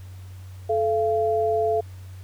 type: tone pair together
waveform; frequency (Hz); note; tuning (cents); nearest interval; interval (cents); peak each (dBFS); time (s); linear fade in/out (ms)
sine; 434.9 / 683; A4 / F5; -20 / -39; minor sixth; 781; -22; 0.69-1.81; 10
effects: added 93 Hz sine -37 dBFS peak until 2.23 s + pink hiss -54 dBFS RMS until 2.23 s